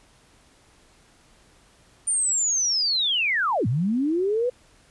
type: linear two-way sweep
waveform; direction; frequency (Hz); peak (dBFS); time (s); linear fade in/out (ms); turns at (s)
sine; down then up; 9120 to 103.83 to 508; -20; 2.07-4.5; 10; 3.67
effects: pink hiss -57 dBFS RMS until 4.9 s + resampled to 24000 Hz